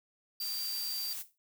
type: tone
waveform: square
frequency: 4699 Hz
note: D8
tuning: in tune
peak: -36 dBFS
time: 0.4-1.13 s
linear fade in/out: 2 ms
type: noise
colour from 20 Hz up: blue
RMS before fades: -40 dBFS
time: 0.4-1.23 s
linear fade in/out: 20 ms
type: noise with exponential decay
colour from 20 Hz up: violet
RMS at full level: -46 dBFS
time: 1.21-1.38 s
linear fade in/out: 0 ms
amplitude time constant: 35 ms
effects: none